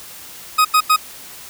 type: tone bursts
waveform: 40% pulse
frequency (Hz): 1255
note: D#6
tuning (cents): +15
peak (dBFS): -9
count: 3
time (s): 0.58-0.964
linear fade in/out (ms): 10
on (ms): 70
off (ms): 87
effects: white hiss -37 dBFS RMS until 1.49 s